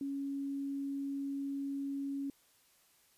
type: tone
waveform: sine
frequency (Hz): 277.6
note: C#4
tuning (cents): +3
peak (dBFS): -35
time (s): 0.01-2.3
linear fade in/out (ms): 2
effects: white hiss -68 dBFS RMS until 3.17 s + resampled to 32000 Hz